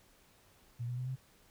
sine tone with pitch steps, 119.2 / 122.91 / 126.73 / 130.67 Hz, A#2 / B2 / B2 / C3, +39 / -8 / +45 / -2 cents, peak -35 dBFS, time 0.79-1.162 s, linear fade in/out 20 ms, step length 93 ms, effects pink hiss -65 dBFS RMS until 1.5 s

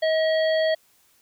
harmonic tone with a mistuned harmonic, 636 Hz, D#5, 38 cents sharp, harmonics 1 / 3 / 5 / 7, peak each -19 / -29 / -33 / -36 dBFS, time 0.02-0.75 s, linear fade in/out 10 ms, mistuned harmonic 5, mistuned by +53 cents, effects white hiss -61 dBFS RMS until 1.21 s

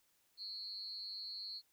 sine tone with amplitude modulation, 4289 Hz, C8, 42 cents sharp, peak -39 dBFS, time 0.37-1.62 s, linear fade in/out 50 ms, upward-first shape sine, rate 203 Hz, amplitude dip 90%, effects white hiss -75 dBFS RMS until 1.72 s

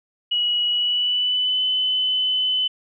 sine tone with pitch glide, 2916 to 3022 Hz, F#7 to F#7, -26 to +36 cents, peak -18 dBFS, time 0.31-2.68 s, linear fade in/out 10 ms, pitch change +62 cents, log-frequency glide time 0.67-1.62 s, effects none

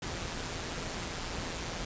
pink noise with amplitude modulation, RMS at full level -35 dBFS, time 0.02-1.85 s, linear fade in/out 5 ms, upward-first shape sine, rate 170 Hz, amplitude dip 50%, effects resampled to 16000 Hz

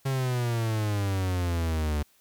45% pulse exponential sweep, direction down, 136.4 to 73 Hz, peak -25 dBFS, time 0.05-2.03 s, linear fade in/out 10 ms, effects white hiss -63 dBFS RMS until 2.2 s

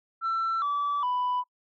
sine tone with pitch steps, 1340 / 1153.1 / 992.3 Hz, E6 / D6 / B5, +28 / -32 / +8 cents, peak -23 dBFS, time 0.21-1.44 s, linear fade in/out 50 ms, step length 410 ms, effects noise-tail reverb RT60 0.1 s tail -25 dB re dry + tanh soft clip ceiling -23 dBFS

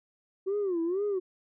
sine tone with vibrato, 370 Hz, F#4, in tune, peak -25 dBFS, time 0.46-1.2 s, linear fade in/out 20 ms, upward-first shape sine, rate 2.1 Hz, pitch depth 200 cents each way, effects tanh soft clip ceiling -24 dBFS

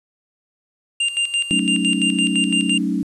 square tone with tremolo, 2794 Hz, F7, in tune, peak -17 dBFS, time 1-2.78 s, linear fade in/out 5 ms, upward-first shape square, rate 5.9 Hz, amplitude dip 70%
sine chord, D# half-diminished seventh, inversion first, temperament equal with one note detuned, 187.91 / 220 / 277.2 / 311.1 Hz, F#3 / A3 / C#4 / D#4, +27 / 0 / 0 / 0 cents, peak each -23 / -24 / -23 / -25 dBFS, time 1.51-3.03 s, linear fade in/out 0 ms
effects resampled to 24000 Hz + 8-bit

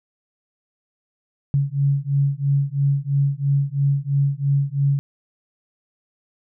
sine beating tone pair, 138.59 / 141.59 Hz, C#3 / C#3, 0 / +37 cents, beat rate 3 Hz, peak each -20 dBFS, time 1.54-4.99 s, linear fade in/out 0 ms, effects none

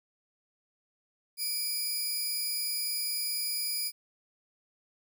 15% pulse tone pair together, 2329 / 4935 Hz, D7 / D#8, -15 / -15 cents, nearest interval octave + minor second, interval 1300 cents, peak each -34 / -24 dBFS, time 1.37-3.92 s, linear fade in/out 50 ms, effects none

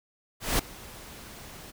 pink noise with ADSR envelope, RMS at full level -24 dBFS, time 0.4-1.72 s, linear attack 190 ms, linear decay 6 ms, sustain -21 dB, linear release 23 ms, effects none

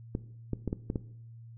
clicks, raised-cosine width 3 ms, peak -18 dBFS, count 6, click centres 0.151 / 0.533 / 0.677 / 0.729 / 0.901 / 0.958 s, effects noise-tail reverb RT60 0.7 s tail -17 dB re dry + added 115 Hz sine -46 dBFS peak until 1.57 s

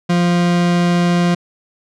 40% pulse tone, 174.61 Hz, F3, in tune, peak -11 dBFS, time 0.09-1.35 s, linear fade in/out 10 ms, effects low-pass 6000 Hz 12 dB/octave

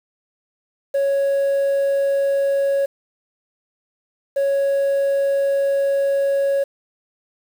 sine tone pair in turn, 554.4 / 554.4 Hz, C#5 / C#5, 0 / 0 cents, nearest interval unison, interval 0 cents, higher neither, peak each -13 dBFS, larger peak neither, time 0.94-2.86 / 4.36-6.64 s, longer second, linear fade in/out 10 ms, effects tanh soft clip ceiling -15 dBFS + 7-bit

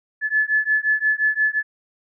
sine beating tone pair, 1723 / 1728.7 Hz, A6 / A6, -37 / -31 cents, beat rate 5.7 Hz, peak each -20 dBFS, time 0.21-1.63 s, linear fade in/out 50 ms, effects none

